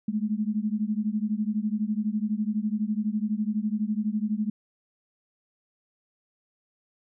sine beating tone pair, 207.7 / 219.7 Hz, G#3 / A3, 0 / -2 cents, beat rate 12 Hz, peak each -27 / -28 dBFS, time 0.08-4.5 s, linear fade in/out 5 ms, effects none

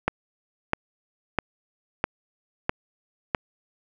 click train, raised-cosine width 0.5 ms, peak -6 dBFS, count 6, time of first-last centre 0.08-3.348 s, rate 1.53 Hz, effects none

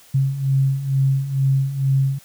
sine beating tone pair, 133.9 / 136.1 Hz, C3 / C#3, +40 / -31 cents, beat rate 2.2 Hz, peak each -22 / -17 dBFS, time 0.14-2.19 s, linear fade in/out 10 ms, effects white hiss -49 dBFS RMS until 2.24 s

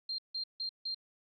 sine tone bursts, 4186 Hz, C8, in tune, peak -34 dBFS, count 4, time 0.09-0.946 s, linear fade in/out 5 ms, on 94 ms, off 160 ms, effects none

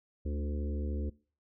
harmonic tone with a mistuned harmonic, 73.42 Hz, D2, in tune, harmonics 1 / 3 / 4 / 5 / 6 / 7, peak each -32 / -42 / -44 / -46 / -48 / -49 dBFS, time 0.25-1.1 s, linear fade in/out 10 ms, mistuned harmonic 5, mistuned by -15 cents, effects noise-tail reverb RT60 0.4 s tail -22 dB re dry

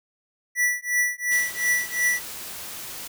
square tone with tremolo, 1960 Hz, B6, 14 cents flat, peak -18 dBFS, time 0.55-2.21 s, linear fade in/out 50 ms, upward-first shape triangle, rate 2.8 Hz, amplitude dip 100%
white noise, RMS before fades -36 dBFS, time 1.31-3.08 s, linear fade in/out 10 ms
effects none

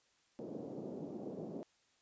pink band-pass noise, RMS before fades -45 dBFS, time 0.39-1.63 s, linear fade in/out 0 ms, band 180 to 550 Hz, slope 24 dB/octave, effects white hiss -73 dBFS RMS until 2.01 s + resampled to 16000 Hz

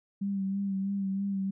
sine tone with vibrato, 196 Hz, G3, in tune, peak -28 dBFS, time 0.21-1.51 s, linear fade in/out 10 ms, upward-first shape sine, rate 3.1 Hz, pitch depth 32 cents each way, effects none

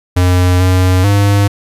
square tone with pitch steps, 90.2 / 92 / 101 Hz, F#2 / F#2 / G#2, -44 / -9 / -48 cents, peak -8 dBFS, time 0.16-1.48 s, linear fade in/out 10 ms, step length 440 ms, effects resampled to 32000 Hz

